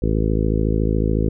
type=harmonic tone; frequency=53.9 Hz; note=A1; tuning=35 cents flat; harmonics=1 / 2 / 3 / 4 / 5 / 6 / 7 / 8 / 9; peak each=-20 / -23 / -25 / -26 / -27 / -28 / -28 / -29 / -30 dBFS; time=0.02-1.29 s; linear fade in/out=5 ms; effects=none